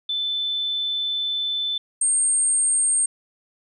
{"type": "tone pair in turn", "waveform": "sine", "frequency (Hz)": [3520, 8588], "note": ["A7", "C9"], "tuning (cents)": [0, 44], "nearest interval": "octave + minor third", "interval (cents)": 1544, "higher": "second", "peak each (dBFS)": [-22, -17], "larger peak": "second", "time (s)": [[0.09, 1.78], [2.01, 3.06]], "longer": "first", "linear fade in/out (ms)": 5, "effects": []}